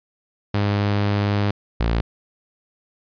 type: tone pair in turn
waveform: sawtooth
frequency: 102.1 / 57.04 Hz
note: G#2 / A#1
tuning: -29 / -37 cents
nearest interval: minor seventh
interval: 1008 cents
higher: first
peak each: -14 dBFS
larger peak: neither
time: 0.54-1.51 / 1.8-2.01 s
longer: first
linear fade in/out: 5 ms
effects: resampled to 11025 Hz